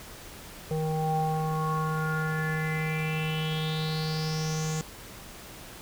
square tone with low-pass filter sweep, 157 Hz, D#3, 16 cents sharp, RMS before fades -29 dBFS, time 0.71-4.81 s, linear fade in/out 0 ms, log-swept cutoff 600 to 7100 Hz, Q 6.5, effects pink hiss -45 dBFS RMS until 5.81 s

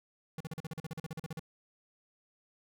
square tone bursts, 160 Hz, D#3, 49 cents sharp, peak -38 dBFS, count 16, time 0.38-1.395 s, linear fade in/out 2 ms, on 25 ms, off 41 ms, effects none

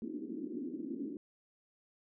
pink band-pass noise, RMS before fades -41 dBFS, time 0.02-1.17 s, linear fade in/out 2 ms, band 230 to 350 Hz, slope 48 dB/octave, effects none

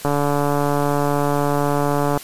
click train, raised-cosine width 1 ms, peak -6 dBFS, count 307, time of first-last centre 0.05-2.175 s, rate 144 Hz, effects white hiss -37 dBFS RMS until 2.23 s + resampled to 32000 Hz

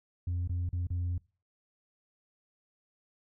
sine tone with dropouts, 88.1 Hz, F2, 16 cents sharp, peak -27 dBFS, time 0.27-1.18 s, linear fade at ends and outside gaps 5 ms, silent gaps 0.476-0.494 / 0.691-0.729 / 0.87-0.903 s, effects noise-tail reverb RT60 0.4 s tail -26 dB re dry + tanh soft clip ceiling -28 dBFS

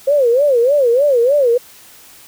sine tone with vibrato, 523.3 Hz, C5, in tune, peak -9 dBFS, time 0.07-1.58 s, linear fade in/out 10 ms, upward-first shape sine, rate 3.3 Hz, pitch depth 210 cents each way, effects white hiss -42 dBFS RMS until 2.27 s

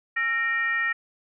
sine tone with frequency modulation, 1854 Hz, A#6, 10 cents flat, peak -22 dBFS, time 0.16-0.93 s, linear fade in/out 10 ms, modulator 511 Hz, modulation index 0.69, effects none

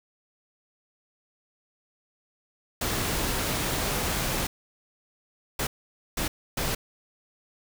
pink noise bursts at uneven times, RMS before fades -28 dBFS, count 4, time 2.81-4.47 / 5.59-5.67 / 6.17-6.28 / 6.57-6.75 s, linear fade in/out 5 ms, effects none

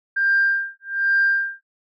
sine tone with tremolo, 1591 Hz, G6, 25 cents sharp, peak -13 dBFS, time 0.16-1.63 s, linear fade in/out 10 ms, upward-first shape sine, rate 1.2 Hz, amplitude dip 100%, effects tanh soft clip ceiling -10 dBFS

